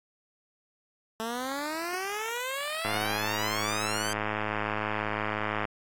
10% pulse exponential sweep, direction up, 220 to 1582 Hz, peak -23 dBFS, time 1.2-4.13 s, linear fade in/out 0 ms
click train, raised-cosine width 0.5 ms, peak -15 dBFS, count 298, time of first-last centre 2.85-5.652 s, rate 106 Hz
effects AAC 64 kbps

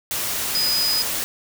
sine tone in noise, 4978 Hz, D#8, in tune, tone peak -19 dBFS, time 0.55-1.02 s, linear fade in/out 0 ms, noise white, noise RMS -25 dBFS, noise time 0.11-1.24 s, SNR +3 dB, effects none

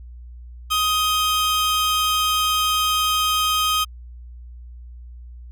40% pulse tone pair together, 1252 / 3155 Hz, D#6 / G7, +10 / +10 cents, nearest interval octave + major third, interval 1600 cents, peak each -19 / -21 dBFS, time 0.7-3.85 s, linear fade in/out 20 ms, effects added 60 Hz sine -36 dBFS peak until 5.51 s

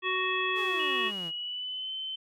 harmonic tone, 372 Hz, F#4, 9 cents sharp, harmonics 1 / 3 / 5 / 7 / 9, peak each -34 / -32 / -33 / -32 / -35 dBFS, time 0.02-1.12 s, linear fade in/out 50 ms
sawtooth exponential sweep, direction down, 458.9 to 155.56 Hz, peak -36 dBFS, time 0.54-1.32 s, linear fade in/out 50 ms
sine tone with pitch glide, 2900 to 3072 Hz, F#7 to G7, -35 to -36 cents, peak -33 dBFS, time 0.79-2.16 s, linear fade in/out 10 ms, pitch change +99 cents, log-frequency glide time 1.29-1.92 s
effects none

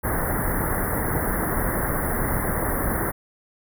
pink band-stop noise, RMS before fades -24 dBFS, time 0.03-3.12 s, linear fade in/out 20 ms, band 2000 to 9800 Hz, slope 96 dB/octave, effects none

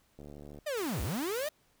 click train, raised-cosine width 2 ms, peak -35 dBFS, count 30, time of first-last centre 0.19-0.587 s, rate 73 Hz
45% pulse linear two-way sweep, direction down then up, 630 to 51.91 to 630 Hz, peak -32 dBFS, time 0.66-1.49 s, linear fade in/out 10 ms, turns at 1.02 s
white noise, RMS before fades -45 dBFS, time 0.77-1.49 s, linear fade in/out 2 ms
effects pink hiss -69 dBFS RMS until 1.8 s

